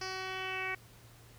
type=tone with low-pass filter sweep; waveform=10% pulse; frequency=376.5 Hz; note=F#4; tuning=30 cents sharp; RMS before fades=-38 dBFS; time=0.01-0.75 s; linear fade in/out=5 ms; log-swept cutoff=5000 to 2200 Hz; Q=4.3; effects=added 116 Hz sine -57 dBFS peak until 1.38 s + pink hiss -59 dBFS RMS until 1.38 s